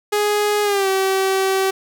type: tone with pitch glide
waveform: sawtooth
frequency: 416.1 to 383.8 Hz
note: G#4 to G4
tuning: +3 to -37 cents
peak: -12 dBFS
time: 0.12-1.71 s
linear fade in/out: 10 ms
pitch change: -140 cents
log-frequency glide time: 0.63-0.88 s
effects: none